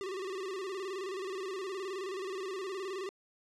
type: tone with vibrato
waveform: square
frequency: 381.6 Hz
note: G4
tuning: 47 cents flat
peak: -37 dBFS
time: 0.01-3.09 s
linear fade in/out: 0 ms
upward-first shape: square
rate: 19 Hz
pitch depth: 72 cents each way
effects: low-pass 7000 Hz 12 dB/octave + 13-bit